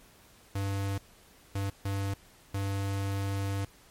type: tone bursts at uneven times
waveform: square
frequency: 98.6 Hz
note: G2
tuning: 11 cents sharp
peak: -30 dBFS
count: 4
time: 0.55-0.98 / 1.55-1.7 / 1.85-2.14 / 2.54-3.65 s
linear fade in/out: 5 ms
effects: pink hiss -58 dBFS RMS until 3.9 s + MP3 64 kbps